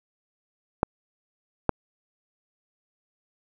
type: clicks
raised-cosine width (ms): 1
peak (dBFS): -5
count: 2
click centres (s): 0.831 / 1.693
effects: none